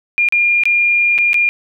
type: tone with dropouts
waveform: sine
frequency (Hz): 2410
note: D7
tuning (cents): +44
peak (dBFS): -10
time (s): 0.18-1.49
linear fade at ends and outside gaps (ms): 0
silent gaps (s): 0.287-0.324 / 0.636-0.655 / 1.18-1.186 / 1.332-1.343
effects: none